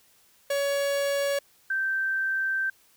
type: tone pair in turn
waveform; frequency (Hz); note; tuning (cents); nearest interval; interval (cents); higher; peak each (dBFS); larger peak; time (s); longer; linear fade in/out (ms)
45% pulse / sine; 562 / 1559.6; C#5 / G6; +24 / -9; octave + tritone; 1767; second; -24; neither; 0.5-1.39 / 1.7-2.7; second; 5
effects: white hiss -61 dBFS RMS until 2.96 s